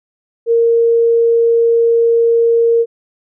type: tone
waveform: sine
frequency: 463.6 Hz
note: A#4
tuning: 10 cents flat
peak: -8 dBFS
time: 0.46-2.86 s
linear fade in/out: 50 ms
effects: none